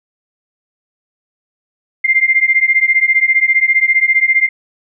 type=beating tone pair; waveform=sine; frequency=2093 / 2108 Hz; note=C7 / C7; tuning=0 / +12 cents; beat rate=15 Hz; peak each=-12 dBFS; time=2.04-4.49 s; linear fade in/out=10 ms; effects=none